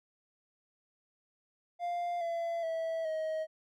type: tone with pitch steps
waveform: triangle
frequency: 698.5 / 675.5 / 653.2 / 631.7 Hz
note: F5 / E5 / E5 / D#5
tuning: 0 / +42 / -16 / +26 cents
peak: -30 dBFS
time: 1.79-3.47 s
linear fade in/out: 50 ms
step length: 420 ms
effects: none